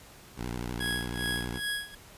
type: tone with vibrato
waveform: 10% pulse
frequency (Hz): 60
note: B1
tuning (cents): -49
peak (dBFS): -25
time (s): 0.36-1.61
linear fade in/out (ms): 50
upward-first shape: triangle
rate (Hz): 12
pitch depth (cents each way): 150
type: tone with tremolo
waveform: 25% pulse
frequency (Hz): 1662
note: G#6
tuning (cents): +1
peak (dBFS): -25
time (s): 0.8-1.95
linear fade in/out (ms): 5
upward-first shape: sine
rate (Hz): 2.5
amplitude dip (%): 90
effects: pink hiss -52 dBFS RMS until 2.17 s + resampled to 32000 Hz